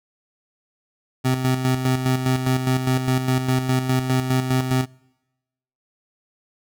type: tone with tremolo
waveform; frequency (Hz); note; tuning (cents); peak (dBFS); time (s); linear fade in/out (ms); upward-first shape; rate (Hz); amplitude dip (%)
25% pulse; 129.2; C3; -21; -13; 1.24-4.86; 20; square; 4.9; 55
effects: noise-tail reverb RT60 1.0 s tail -26 dB re dry